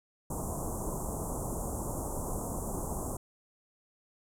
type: band-stop noise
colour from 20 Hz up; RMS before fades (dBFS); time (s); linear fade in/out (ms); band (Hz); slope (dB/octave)
pink; -35; 0.3-3.17; 5; 1100 to 7100; 48
effects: low-pass 11000 Hz 12 dB/octave